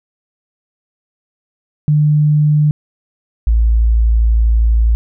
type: tone pair in turn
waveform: sine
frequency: 150 / 56.19 Hz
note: D3 / A1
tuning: +37 / +37 cents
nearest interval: octave + perfect fourth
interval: 1700 cents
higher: first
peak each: -8 / -8 dBFS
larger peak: neither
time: 1.88-2.71 / 3.47-4.95 s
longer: second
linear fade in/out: 0 ms
effects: none